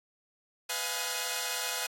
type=tone cluster; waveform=5% pulse; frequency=501 / 631 / 707 / 837 / 1448 Hz; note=B4 / D#5 / F5 / G#5 / F#6; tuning=+25 / +24 / +21 / +13 / -38 cents; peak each=-26 / -29 / -26 / -25 / -27 dBFS; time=0.69-1.87 s; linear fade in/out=10 ms; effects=AAC 64 kbps